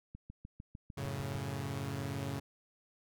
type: click train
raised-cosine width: 5 ms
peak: -34 dBFS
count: 9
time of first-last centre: 0.15-1.353 s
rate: 6.65 Hz
type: chord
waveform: sawtooth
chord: F# minor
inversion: none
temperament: equal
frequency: 92.5 / 110 / 138.59 Hz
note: F#2 / A2 / C#3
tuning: 0 / 0 / 0 cents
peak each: -39 / -38 / -35 dBFS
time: 0.97-2.4 s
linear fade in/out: 10 ms
effects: none